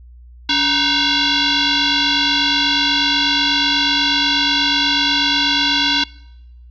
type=tone with frequency modulation; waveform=sine; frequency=283.9 Hz; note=C#4; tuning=41 cents sharp; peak=-13 dBFS; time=0.49-6.04 s; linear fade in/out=5 ms; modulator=616 Hz; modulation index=7; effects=noise-tail reverb RT60 0.9 s tail -24 dB re dry + added 60 Hz sine -38 dBFS peak until 6.7 s